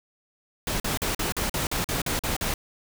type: noise bursts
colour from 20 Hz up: pink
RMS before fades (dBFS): -27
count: 11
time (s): 0.67-2.54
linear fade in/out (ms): 2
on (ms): 130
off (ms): 44
effects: none

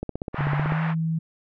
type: click train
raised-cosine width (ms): 2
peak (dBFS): -16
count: 12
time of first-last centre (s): 0.03-0.722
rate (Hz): 15.9
type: band-pass noise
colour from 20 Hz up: pink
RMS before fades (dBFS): -32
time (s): 0.33-0.95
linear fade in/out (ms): 50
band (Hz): 720 to 2000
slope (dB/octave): 24
type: tone with pitch glide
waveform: sine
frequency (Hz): 144.4 to 162.08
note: D3 to E3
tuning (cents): -29 to -29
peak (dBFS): -22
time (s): 0.38-1.19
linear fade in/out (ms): 10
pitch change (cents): +200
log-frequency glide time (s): 0.54-0.83
effects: none

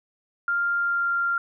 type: tone with pitch glide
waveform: sine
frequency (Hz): 1397 to 1389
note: F6 to F6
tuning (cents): 0 to -10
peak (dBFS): -21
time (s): 0.48-1.38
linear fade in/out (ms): 2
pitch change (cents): -10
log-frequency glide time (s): 0.78-1.1
effects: none

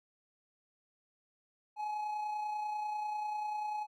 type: tone with amplitude modulation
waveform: triangle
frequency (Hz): 845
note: G#5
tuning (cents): +30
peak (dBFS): -31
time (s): 1.76-3.87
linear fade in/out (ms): 50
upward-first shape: sine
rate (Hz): 30.2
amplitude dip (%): 35
effects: none

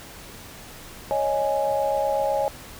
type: chord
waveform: sine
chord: C# suspended second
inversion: none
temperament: equal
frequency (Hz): 554.4 / 622.3 / 830.6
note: C#5 / D#5 / G#5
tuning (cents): 0 / 0 / 0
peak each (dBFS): -24 / -26 / -25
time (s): 1.11-2.48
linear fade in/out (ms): 0
effects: pink hiss -42 dBFS RMS until 2.79 s

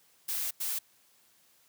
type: noise bursts at uneven times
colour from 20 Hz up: blue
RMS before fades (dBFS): -33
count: 2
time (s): 0.28-0.51 / 0.6-0.79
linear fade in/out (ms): 10
effects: white hiss -65 dBFS RMS until 1.68 s + high-pass 80 Hz 12 dB/octave

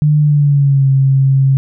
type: tone with pitch glide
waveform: sine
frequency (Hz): 150 to 135.19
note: D3 to C#3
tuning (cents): +37 to -43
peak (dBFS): -7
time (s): 0.02-1.57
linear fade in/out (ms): 0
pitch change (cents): -180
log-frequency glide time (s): 0.2-0.88
effects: none

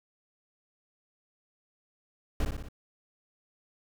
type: noise with echo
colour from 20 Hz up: brown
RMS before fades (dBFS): -27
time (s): 2.4-2.45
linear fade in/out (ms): 2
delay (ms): 59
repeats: 4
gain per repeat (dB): -4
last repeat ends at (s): 2.686
effects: none

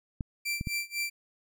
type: clicks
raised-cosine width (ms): 5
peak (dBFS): -20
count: 3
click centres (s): 0.208 / 0.611 / 0.672
type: tone with tremolo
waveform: sawtooth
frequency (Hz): 2349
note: D7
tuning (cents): 0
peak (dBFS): -25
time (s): 0.45-1.1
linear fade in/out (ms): 10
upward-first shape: sine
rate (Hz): 4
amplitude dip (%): 95
effects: none

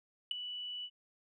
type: tone with ADSR envelope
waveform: sine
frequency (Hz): 2960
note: F#7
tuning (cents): 0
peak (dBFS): -25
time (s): 0.31-0.9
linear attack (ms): 3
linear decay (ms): 7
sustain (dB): -14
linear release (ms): 58
effects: tanh soft clip ceiling -26 dBFS

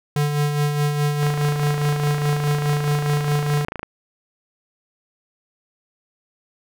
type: tone with tremolo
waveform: square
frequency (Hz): 146.83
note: D3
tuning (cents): 0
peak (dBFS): -17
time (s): 0.16-3.65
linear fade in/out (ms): 2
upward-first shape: sine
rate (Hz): 4.8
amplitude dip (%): 45
type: click train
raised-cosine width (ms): 0.5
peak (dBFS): -14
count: 72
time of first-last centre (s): 1.23-3.831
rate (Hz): 27.3
effects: none

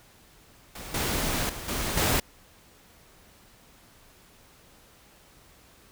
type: noise with level steps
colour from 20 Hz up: pink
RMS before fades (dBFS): -40 / -28 / -38 / -30 / -24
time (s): 0.75-2.2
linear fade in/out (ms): 5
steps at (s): 0.94 / 1.49 / 1.68 / 1.97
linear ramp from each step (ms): 5
effects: pink hiss -56 dBFS RMS until 5.91 s

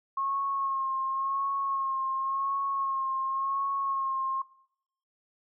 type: tone with vibrato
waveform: sine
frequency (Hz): 1083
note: C#6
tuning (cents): -41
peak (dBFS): -27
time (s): 0.17-4.42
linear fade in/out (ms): 5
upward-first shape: sine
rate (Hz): 0.92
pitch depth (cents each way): 30
effects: noise-tail reverb RT60 0.7 s tail -21 dB re dry

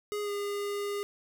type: tone with pitch glide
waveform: square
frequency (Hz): 415.3 to 406.8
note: G#4 to G#4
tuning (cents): 0 to -36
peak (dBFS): -32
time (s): 0.12-1.03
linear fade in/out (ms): 0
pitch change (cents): -36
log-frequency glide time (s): 0.22-0.31
effects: none

